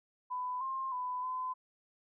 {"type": "tone with pitch steps", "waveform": "sine", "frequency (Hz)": [1000, 1060, 1000, 1018], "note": ["B5", "C6", "B5", "C6"], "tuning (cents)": [21, 22, 21, -48], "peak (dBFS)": -34, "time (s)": [0.3, 1.54], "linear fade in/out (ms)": 20, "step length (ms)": 310, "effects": []}